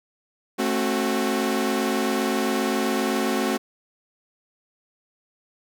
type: chord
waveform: sawtooth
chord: F# diminished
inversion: first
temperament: equal with one note detuned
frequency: 220 / 267.6 / 370 Hz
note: A3 / C4 / F#4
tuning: 0 / +39 / 0 cents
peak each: -22 dBFS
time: 0.58-3.58 s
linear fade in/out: 20 ms
effects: none